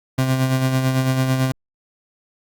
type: tone with tremolo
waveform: 30% pulse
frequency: 130.81 Hz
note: C3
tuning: in tune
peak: -12 dBFS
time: 0.18-1.52 s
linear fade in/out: 5 ms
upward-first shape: sine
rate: 9 Hz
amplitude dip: 45%
effects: Opus 48 kbps